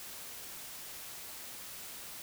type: silence
effects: white hiss -46 dBFS RMS until 2.22 s